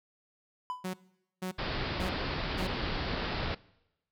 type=tone with exponential decay; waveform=triangle; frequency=1000 Hz; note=B5; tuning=21 cents sharp; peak=-28 dBFS; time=0.7-0.88 s; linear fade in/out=0 ms; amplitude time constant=39 ms
type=tone bursts; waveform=sawtooth; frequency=185 Hz; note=F#3; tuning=in tune; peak=-29 dBFS; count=4; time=0.84-2.672 s; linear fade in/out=10 ms; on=98 ms; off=480 ms
type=low-pass noise; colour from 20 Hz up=pink; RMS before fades=-34 dBFS; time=1.58-3.55 s; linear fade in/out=10 ms; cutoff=5000 Hz; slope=96 dB/octave
effects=noise-tail reverb RT60 0.9 s tail -22 dB re dry